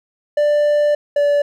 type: tone pair in turn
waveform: triangle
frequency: 590 / 578.2 Hz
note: D5 / D5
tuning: +8 / -27 cents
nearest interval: unison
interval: 35 cents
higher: first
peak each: -10 dBFS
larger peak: neither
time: 0.37-0.95 / 1.16-1.42 s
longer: first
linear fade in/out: 5 ms
effects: none